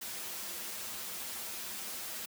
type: noise with comb filter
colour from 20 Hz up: white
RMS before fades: -41 dBFS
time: 0.01-2.26 s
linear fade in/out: 10 ms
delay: 7 ms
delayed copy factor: -0.9
effects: high-pass 100 Hz 12 dB/octave